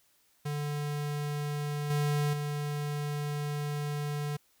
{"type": "tone with level steps", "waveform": "square", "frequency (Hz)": 146.83, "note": "D3", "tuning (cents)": 0, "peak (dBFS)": [-32, -27, -32], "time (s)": [0.45, 4.37], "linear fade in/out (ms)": 10, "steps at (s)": [1.9, 2.33], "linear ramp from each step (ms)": 5, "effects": ["white hiss -68 dBFS RMS until 4.6 s"]}